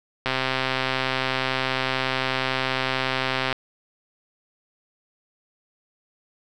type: click train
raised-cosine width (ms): 0.3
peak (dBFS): -7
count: 429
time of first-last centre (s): 0.26-3.527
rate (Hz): 131
effects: none